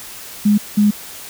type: tone bursts at uneven times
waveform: sine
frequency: 207.7 Hz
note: G#3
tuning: in tune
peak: -9 dBFS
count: 2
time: 0.45-0.58 / 0.77-0.91 s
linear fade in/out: 10 ms
effects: white hiss -34 dBFS RMS until 1.29 s